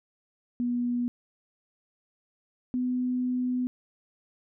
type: tone pair in turn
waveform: sine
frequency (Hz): 242.8 / 250.6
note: B3 / B3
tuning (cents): -29 / +25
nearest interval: minor second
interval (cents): 54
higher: second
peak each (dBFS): -25 / -25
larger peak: neither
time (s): 0.6-1.08 / 2.74-3.67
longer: second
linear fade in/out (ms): 0
effects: none